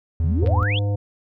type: tone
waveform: triangle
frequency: 82.41 Hz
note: E2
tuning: in tune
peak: -16 dBFS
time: 0.2-0.63 s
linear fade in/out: 0 ms
type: exponential sweep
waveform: sine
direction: up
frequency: 128.2 to 3512 Hz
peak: -23 dBFS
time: 0.24-0.79 s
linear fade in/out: 2 ms
type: harmonic tone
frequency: 101.7 Hz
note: G#2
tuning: 36 cents flat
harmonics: 1 / 3 / 5 / 7 / 9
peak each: -19 / -34 / -31 / -39 / -48 dBFS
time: 0.42-0.96 s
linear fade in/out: 10 ms
type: clicks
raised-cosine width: 0.3 ms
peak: -22 dBFS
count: 2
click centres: 0.462 / 0.473 s
effects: none

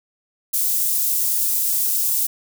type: high-pass noise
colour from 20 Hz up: white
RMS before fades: -20 dBFS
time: 0.53-2.27 s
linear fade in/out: 10 ms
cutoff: 9100 Hz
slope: 12 dB/octave
effects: none

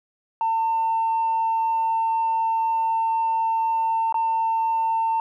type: tone with dropouts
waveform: sine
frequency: 901 Hz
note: A5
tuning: 41 cents sharp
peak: -18 dBFS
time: 0.41-5.2 s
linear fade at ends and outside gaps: 1 ms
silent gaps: 4.125-4.143 s
effects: tanh soft clip ceiling -16 dBFS + 10-bit

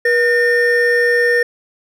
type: tone pair together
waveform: triangle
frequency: 481.2 / 1818 Hz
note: B4 / A#6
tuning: -45 / -44 cents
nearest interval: octave + major seventh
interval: 2301 cents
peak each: -12 dBFS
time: 0.05-1.43 s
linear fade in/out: 5 ms
effects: none

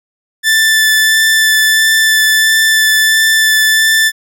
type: tone with vibrato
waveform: sawtooth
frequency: 1760 Hz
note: A6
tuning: in tune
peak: -4 dBFS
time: 0.43-4.12 s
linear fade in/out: 50 ms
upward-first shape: sine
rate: 1.5 Hz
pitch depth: 9 cents each way
effects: none

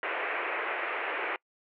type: band-pass noise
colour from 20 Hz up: white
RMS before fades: -33 dBFS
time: 0.03-1.36 s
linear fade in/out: 2 ms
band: 340 to 2500 Hz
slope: 48 dB/octave
effects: noise-tail reverb RT60 0.1 s tail -25 dB re dry

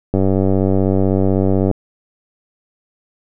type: click train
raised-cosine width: 2 ms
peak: -3 dBFS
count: 152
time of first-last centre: 0.14-1.713 s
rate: 96 Hz
effects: none

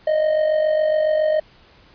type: tone with amplitude modulation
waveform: triangle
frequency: 619 Hz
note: D#5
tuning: 9 cents flat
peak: -11 dBFS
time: 0.07-1.4 s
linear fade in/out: 5 ms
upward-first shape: sine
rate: 47.2 Hz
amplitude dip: 55%
effects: pink hiss -51 dBFS RMS until 1.94 s + resampled to 11025 Hz

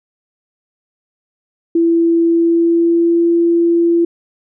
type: tone with pitch glide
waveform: sine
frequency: 334.5 to 339.2 Hz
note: E4 to E4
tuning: +25 to +50 cents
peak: -9 dBFS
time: 1.75-4.05 s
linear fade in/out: 5 ms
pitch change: +25 cents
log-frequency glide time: 2.24-3.27 s
effects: none

